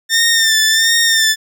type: tone with vibrato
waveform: 15% pulse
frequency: 1800 Hz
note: A6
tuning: 39 cents sharp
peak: -4 dBFS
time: 0.09-1.36 s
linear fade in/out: 50 ms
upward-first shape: sine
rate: 1.4 Hz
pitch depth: 47 cents each way
effects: none